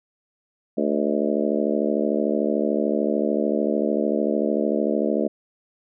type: harmonic tone with a mistuned harmonic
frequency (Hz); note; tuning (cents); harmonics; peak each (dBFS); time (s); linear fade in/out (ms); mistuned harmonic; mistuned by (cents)
73.42; D2; 0; 3 / 4 / 5 / 6 / 7 / 8 / 9; -25 / -26 / -27 / -28 / -28 / -29 / -30; 0.77-5.28; 10; 9; -54
effects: none